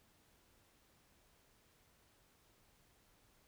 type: silence
effects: pink hiss -71 dBFS RMS until 3.47 s